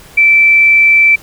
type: tone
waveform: sine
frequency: 2329 Hz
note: D7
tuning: 15 cents flat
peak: -4 dBFS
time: 0.17-1.16 s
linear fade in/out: 10 ms
effects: pink hiss -38 dBFS RMS until 1.22 s